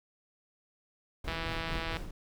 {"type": "noise with tremolo", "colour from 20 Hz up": "brown", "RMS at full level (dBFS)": -36, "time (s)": [1.24, 2.11], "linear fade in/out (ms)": 5, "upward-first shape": "triangle", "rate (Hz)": 4.4, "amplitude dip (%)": 60}
{"type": "click train", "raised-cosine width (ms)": 0.3, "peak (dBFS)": -20, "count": 114, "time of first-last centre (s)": [1.28, 1.969], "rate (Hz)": 164}
{"effects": []}